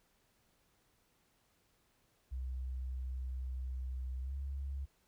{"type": "tone with pitch glide", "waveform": "sine", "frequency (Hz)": [64, 68.59], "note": ["C2", "C#2"], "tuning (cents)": [-38, -18], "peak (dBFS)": -37, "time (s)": [2.31, 4.86], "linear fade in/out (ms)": 20, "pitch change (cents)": 120, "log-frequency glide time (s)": [4.22, 4.34], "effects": ["pink hiss -74 dBFS RMS until 5.07 s"]}